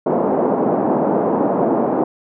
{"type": "band-pass noise", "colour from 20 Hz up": "pink", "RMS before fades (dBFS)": -17, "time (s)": [0.06, 2.04], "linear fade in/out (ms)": 5, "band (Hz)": [210, 840], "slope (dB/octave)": 24, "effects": []}